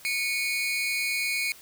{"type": "tone cluster", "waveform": "40% pulse", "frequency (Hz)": [2216, 2445, 4120], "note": ["C#7", "D#7", "C8"], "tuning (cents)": [-1, -31, -28], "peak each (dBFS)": [-27, -30, -35], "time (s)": [0.05, 1.52], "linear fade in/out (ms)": 0, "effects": ["white hiss -50 dBFS RMS until 1.61 s"]}